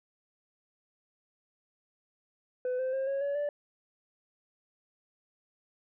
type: tone with pitch steps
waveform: sine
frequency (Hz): 503 / 518 / 533.5 / 549.5 / 565.9 / 582.8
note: B4 / C5 / C5 / C#5 / C#5 / D5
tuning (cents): +32 / -17 / +34 / -15 / +36 / -13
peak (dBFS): -26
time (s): 2.65-3.49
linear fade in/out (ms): 2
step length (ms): 140
effects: tanh soft clip ceiling -28 dBFS